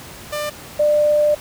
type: tone pair in turn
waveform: sawtooth / sine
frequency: 596 / 596 Hz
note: D5 / D5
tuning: +25 / +25 cents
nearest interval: unison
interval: 0 cents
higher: neither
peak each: -18 / -12 dBFS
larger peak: second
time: 0.32-0.5 / 0.79-1.35 s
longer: second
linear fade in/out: 10 ms
effects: pink hiss -37 dBFS RMS until 1.4 s + high-pass 60 Hz 12 dB/octave